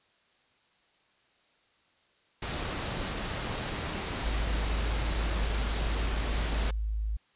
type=noise; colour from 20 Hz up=pink; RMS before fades=-34 dBFS; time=2.42-6.71 s; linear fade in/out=5 ms
type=clicks; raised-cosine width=5 ms; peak=-30 dBFS; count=5; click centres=2.48 / 2.594 / 3.206 / 3.538 / 4.242 s
type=tone; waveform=sine; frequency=53.3 Hz; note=G#1; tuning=46 cents sharp; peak=-28 dBFS; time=4.24-7.17 s; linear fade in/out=10 ms
effects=white hiss -67 dBFS RMS until 7.35 s + resampled to 8000 Hz